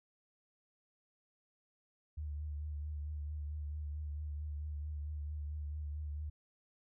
sine tone with vibrato, 74.7 Hz, D2, 30 cents sharp, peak -38 dBFS, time 2.17-6.3 s, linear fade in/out 10 ms, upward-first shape triangle, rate 4.5 Hz, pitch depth 45 cents each way, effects none

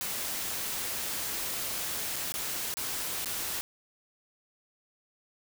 white noise with dropouts, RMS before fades -34 dBFS, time 0.01-3.61 s, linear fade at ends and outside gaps 0 ms, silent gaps 2.16-2.164 / 2.321-2.34 / 2.74-2.77 / 3.246-3.258 s, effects none

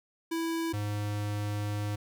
square tone pair in turn, 329.6 / 103.82 Hz, E4 / G#2, 0 / 0 cents, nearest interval octave + minor sixth, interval 2000 cents, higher first, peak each -30 / -31 dBFS, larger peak first, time 0.31-0.73 / 0.73-1.96 s, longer second, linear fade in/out 10 ms, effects none

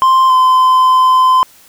triangle tone pair in turn, 1046.5 / 1027.9 Hz, C6 / C6, 0 / -31 cents, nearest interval unison, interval 31 cents, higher first, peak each -4 dBFS, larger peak neither, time 0.02-0.3 / 0.3-1.43 s, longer second, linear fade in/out 0 ms, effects white hiss -44 dBFS RMS until 1.68 s

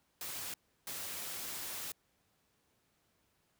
white noise bursts at uneven times, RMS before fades -42 dBFS, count 2, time 0.21-0.54 / 0.87-1.92 s, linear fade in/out 2 ms, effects pink hiss -75 dBFS RMS until 3.59 s + high-pass 60 Hz 12 dB/octave

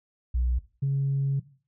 sine tone pair in turn, 61.2 / 137.79 Hz, B1 / C#3, -15 / -10 cents, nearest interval octave + major second, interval 1405 cents, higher second, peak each -21 dBFS, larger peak neither, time 0.34-0.59 / 0.82-1.4 s, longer second, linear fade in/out 10 ms, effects noise-tail reverb RT60 0.4 s tail -17 dB re dry + tanh soft clip ceiling -19 dBFS

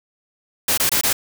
white noise bursts, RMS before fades -18 dBFS, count 4, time 0.68-1.13 s, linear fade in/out 5 ms, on 96 ms, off 22 ms, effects none

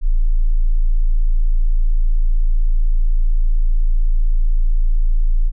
sine tone, 27.87 Hz, A0, 23 cents sharp, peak -10 dBFS, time 0.01-5.52 s, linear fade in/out 50 ms, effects none

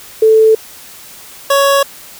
sine / 25% pulse tone pair in turn, 440 / 556.5 Hz, A4 / C#5, 0 / +7 cents, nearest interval major third, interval 407 cents, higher second, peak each -4 dBFS, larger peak neither, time 0.22-0.55 / 1.5-1.83 s, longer neither, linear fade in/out 5 ms, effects white hiss -35 dBFS RMS until 2.19 s

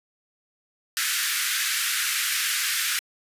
pink high-pass noise, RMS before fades -25 dBFS, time 0.97-2.99 s, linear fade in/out 0 ms, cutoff 1400 Hz, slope 48 dB/octave, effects resampled to 32000 Hz

